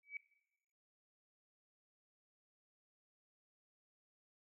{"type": "tone with exponential growth", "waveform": "sine", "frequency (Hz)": 2281, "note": "C#7", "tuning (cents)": 49, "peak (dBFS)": -38, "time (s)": [0.03, 0.17], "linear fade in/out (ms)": 2, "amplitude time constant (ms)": 29, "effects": ["noise-tail reverb RT60 0.9 s tail -19 dB re dry"]}